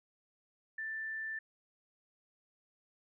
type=tone; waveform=sine; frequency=1770 Hz; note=A6; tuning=10 cents sharp; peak=-37 dBFS; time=0.78-1.39 s; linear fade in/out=5 ms; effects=none